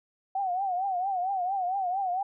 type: tone with vibrato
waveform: sine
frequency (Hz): 751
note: F#5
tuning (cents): +26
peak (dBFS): -26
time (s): 0.35-2.23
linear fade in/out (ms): 5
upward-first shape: triangle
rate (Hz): 4.4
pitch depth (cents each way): 130
effects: none